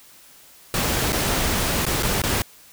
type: noise with dropouts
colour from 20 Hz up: pink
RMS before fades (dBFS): -22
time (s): 0.74-2.42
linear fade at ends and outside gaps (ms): 1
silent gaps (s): 1.122-1.129 / 1.853-1.865 / 2.025-2.031 / 2.218-2.237
effects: white hiss -49 dBFS RMS until 2.72 s